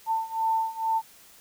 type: beating tone pair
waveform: sine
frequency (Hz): 893 / 895.2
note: A5 / A5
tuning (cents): +25 / +30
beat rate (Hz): 2.2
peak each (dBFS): -28 / -26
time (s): 0.06-1.02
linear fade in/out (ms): 50
effects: white hiss -53 dBFS RMS until 1.4 s